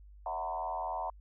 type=tone with frequency modulation; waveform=sine; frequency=824 Hz; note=G#5; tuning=14 cents flat; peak=-33 dBFS; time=0.26-1.1 s; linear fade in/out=2 ms; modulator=83.6 Hz; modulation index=2.3; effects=added 50 Hz sine -51 dBFS peak until 1.2 s